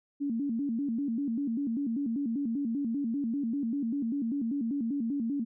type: tone with vibrato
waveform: sine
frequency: 254.7 Hz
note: C4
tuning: 46 cents flat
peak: -28 dBFS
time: 0.2-5.45 s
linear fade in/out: 20 ms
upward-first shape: square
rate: 5.1 Hz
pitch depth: 190 cents each way
effects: none